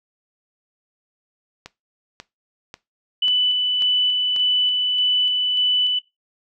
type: click train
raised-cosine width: 0.2 ms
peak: -18 dBFS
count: 6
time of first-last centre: 1.66-4.363 s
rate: 1.85 Hz
type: tone with tremolo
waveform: sine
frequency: 2987 Hz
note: F#7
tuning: 16 cents sharp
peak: -16 dBFS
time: 3.22-5.99 s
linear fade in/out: 5 ms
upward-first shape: square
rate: 1.7 Hz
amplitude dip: 25%
effects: noise-tail reverb RT60 0.2 s tail -18 dB re dry